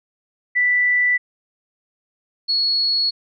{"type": "tone pair in turn", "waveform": "sine", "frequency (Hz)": [1975.5, 4354], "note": ["B6", "C#8"], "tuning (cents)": [0, -32], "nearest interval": "octave + major second", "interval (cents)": 1368, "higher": "second", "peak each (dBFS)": [-14, -16], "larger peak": "first", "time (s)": [[0.55, 1.18], [2.48, 3.11]], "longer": "neither", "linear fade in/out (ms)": 20, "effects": []}